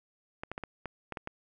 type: clicks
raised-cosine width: 0.5 ms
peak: -22 dBFS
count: 8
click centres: 0.435 / 0.516 / 0.579 / 0.637 / 0.857 / 1.123 / 1.172 / 1.274 s
effects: none